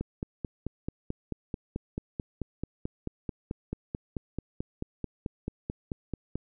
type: click train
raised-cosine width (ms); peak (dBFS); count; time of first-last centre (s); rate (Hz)
3; -19; 30; 0.01-6.356; 4.57
effects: none